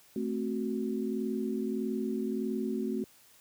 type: chord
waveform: sine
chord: F# diminished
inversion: first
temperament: equal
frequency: 220 / 261.6 / 370 Hz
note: A3 / C4 / F#4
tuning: 0 / 0 / 0 cents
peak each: -33 / -35 / -35 dBFS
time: 0.16-3.04 s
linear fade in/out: 2 ms
effects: white hiss -60 dBFS RMS until 3.4 s + high-pass 60 Hz 12 dB/octave